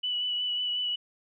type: tone with vibrato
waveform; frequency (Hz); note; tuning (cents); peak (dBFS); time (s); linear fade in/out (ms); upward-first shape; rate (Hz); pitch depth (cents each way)
sine; 2960; F#7; 0; -27; 0.03-0.96; 10; sine; 5.5; 18
effects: none